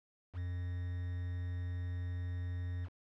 triangle tone with quantisation, 88.8 Hz, F2, 29 cents sharp, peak -34 dBFS, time 0.33-2.89 s, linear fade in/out 50 ms, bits 9, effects low-pass 3000 Hz 12 dB/octave

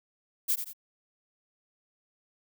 violet noise with echo, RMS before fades -26 dBFS, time 0.48-0.56 s, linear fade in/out 20 ms, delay 87 ms, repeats 2, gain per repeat -8 dB, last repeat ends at 0.734 s, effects none

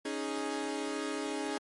sawtooth chord, C# suspended second, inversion none, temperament equal, 277.2 / 311.1 / 415.3 Hz, C#4 / D#4 / G#4, 0 / 0 / 0 cents, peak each -34 dBFS, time 0.05-1.58 s, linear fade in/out 5 ms, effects MP3 48 kbps

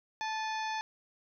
harmonic tone with a mistuned harmonic, 874 Hz, A5, 12 cents flat, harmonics 1 / 2 / 3 / 4 / 5 / 6 / 7, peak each -34 / -40 / -44 / -46 / -48 / -50 / -51 dBFS, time 0.21-0.81 s, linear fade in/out 0 ms, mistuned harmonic 3, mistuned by -100 cents, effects none

